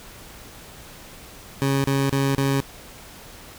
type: tone bursts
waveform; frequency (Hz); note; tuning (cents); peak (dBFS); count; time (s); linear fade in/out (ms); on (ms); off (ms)
20% pulse; 137.3; C#3; -16; -14; 4; 1.62-2.602; 0; 220; 34
effects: pink hiss -43 dBFS RMS until 3.58 s